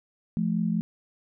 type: tone pair together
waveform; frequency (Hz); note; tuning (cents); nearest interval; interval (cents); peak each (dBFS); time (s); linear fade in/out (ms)
sine; 172.6 / 217.5; F3 / A3; -20 / -20; major third; 400; -26; 0.37-0.81; 0
effects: none